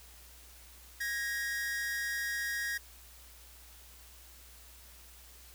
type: tone pair together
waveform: 45% pulse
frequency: 1645 / 1879.5 Hz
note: G#6 / A#6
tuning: -17 / +14 cents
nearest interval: major second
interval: 231 cents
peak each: -37 / -35 dBFS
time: 1-2.78 s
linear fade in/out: 10 ms
effects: added 60 Hz sine -56 dBFS peak until 5.54 s + white hiss -56 dBFS RMS until 5.54 s